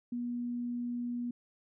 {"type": "tone", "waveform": "sine", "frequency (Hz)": 241.5, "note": "B3", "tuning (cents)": -39, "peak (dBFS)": -33, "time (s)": [0.12, 1.31], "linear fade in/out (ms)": 5, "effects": []}